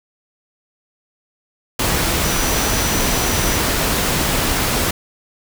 sine tone in noise, 5900 Hz, F#8, 6 cents flat, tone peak -27 dBFS, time 2.24-3.58 s, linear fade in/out 5 ms, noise pink, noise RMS -18 dBFS, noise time 1.79-4.91 s, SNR -12 dB, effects none

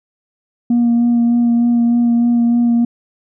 sine tone with vibrato, 236.9 Hz, A#3, 28 cents sharp, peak -8 dBFS, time 0.7-2.85 s, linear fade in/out 5 ms, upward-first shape sine, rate 3.3 Hz, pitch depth 15 cents each way, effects tanh soft clip ceiling -8 dBFS

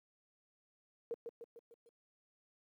sine tone with echo, 466.2 Hz, A#4, in tune, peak -36 dBFS, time 1.11-1.14 s, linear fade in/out 0 ms, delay 150 ms, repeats 5, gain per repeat -5 dB, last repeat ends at 1.89 s, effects high-pass 200 Hz 12 dB/octave + 13-bit

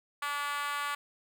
5% pulse tone with high-pass filter, 288.1 Hz, D4, 33 cents flat, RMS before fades -34 dBFS, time 0.22-0.95 s, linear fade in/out 5 ms, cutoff 1100 Hz, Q 3.6, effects none

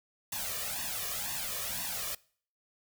white noise with flanger, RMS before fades -36 dBFS, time 0.32-2.15 s, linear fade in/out 5 ms, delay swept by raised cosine 1.1 to 1.73 ms, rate 2 Hz, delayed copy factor +1, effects noise-tail reverb RT60 0.5 s tail -23 dB re dry

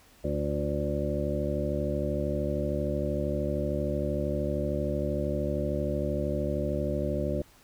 harmonic tone with a mistuned harmonic, 73 Hz, D2, 10 cents flat, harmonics 1 / 2 / 3 / 4 / 5 / 7 / 8, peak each -33 / -34 / -35 / -37 / -35 / -36 / -33 dBFS, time 0.24-7.42 s, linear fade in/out 5 ms, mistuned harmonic 5, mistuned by -19 cents, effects pink hiss -58 dBFS RMS until 7.63 s

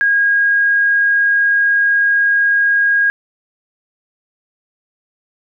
sine tone, 1634 Hz, G#6, 29 cents flat, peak -10 dBFS, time 0.01-3.1 s, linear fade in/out 0 ms, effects none

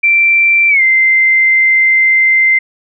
sine tone with pitch glide, 2349 to 2081 Hz, D7 to C7, 0 to -10 cents, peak -6 dBFS, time 0.03-2.59 s, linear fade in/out 10 ms, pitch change -210 cents, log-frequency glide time 0.69-0.82 s, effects none

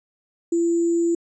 sine tone with sample-and-hold, 338.6 Hz, E4, 46 cents sharp, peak -17 dBFS, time 0.52-1.15 s, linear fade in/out 5 ms, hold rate 7350 Hz, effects resampled to 24000 Hz

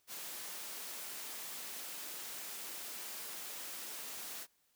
white high-pass noise, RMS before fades -45 dBFS, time 0.07-4.47 s, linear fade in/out 50 ms, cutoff 220 Hz, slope 12 dB/octave, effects white hiss -75 dBFS RMS until 4.75 s

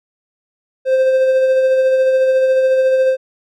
triangle tone with tremolo, 523 Hz, C5, 1 cent flat, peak -7 dBFS, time 0.85-3.17 s, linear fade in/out 50 ms, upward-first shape sine, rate 14 Hz, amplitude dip 30%, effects none

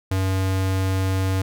square tone, 95 Hz, F#2, 46 cents sharp, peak -20 dBFS, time 0.11-1.42 s, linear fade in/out 5 ms, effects none

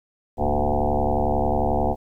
sine tone with frequency modulation, 370 Hz, F#4, in tune, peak -18 dBFS, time 0.37-1.96 s, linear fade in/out 50 ms, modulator 71.2 Hz, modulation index 6.4, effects 10-bit

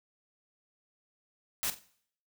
white noise with echo, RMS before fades -32 dBFS, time 1.63-1.7 s, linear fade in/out 0 ms, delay 44 ms, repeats 2, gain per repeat -12 dB, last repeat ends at 1.788 s, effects noise-tail reverb RT60 0.6 s tail -18 dB re dry

